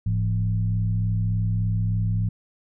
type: tone with frequency modulation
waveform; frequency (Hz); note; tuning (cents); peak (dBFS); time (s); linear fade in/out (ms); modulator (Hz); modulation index
sine; 106.3; G#2; +41; -20; 0.06-2.29; 5; 63.4; 0.74
effects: none